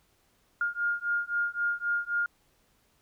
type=beating tone pair; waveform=sine; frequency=1413 / 1416.8 Hz; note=F6 / F6; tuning=+20 / +24 cents; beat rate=3.8 Hz; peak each=-30 dBFS; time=0.61-2.26 s; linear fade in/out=2 ms; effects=pink hiss -68 dBFS RMS until 3.01 s